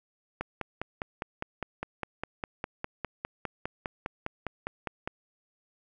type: click train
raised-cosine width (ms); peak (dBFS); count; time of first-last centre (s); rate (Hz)
0.5; -17; 24; 0.41-5.075; 4.93
effects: none